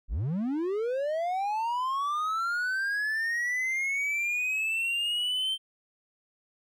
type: linear sweep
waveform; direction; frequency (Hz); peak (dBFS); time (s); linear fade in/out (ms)
triangle; up; 31.02 to 3136; -25; 0.08-5.58; 50
effects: none